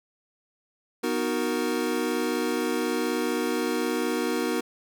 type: chord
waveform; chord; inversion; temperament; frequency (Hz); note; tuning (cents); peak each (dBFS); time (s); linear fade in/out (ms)
square; B major seventh; none; equal; 246.9 / 311.1 / 370 / 466.2; B3 / D#4 / F#4 / A#4; 0 / 0 / 0 / 0; -31; 1.03-4.61; 10
effects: none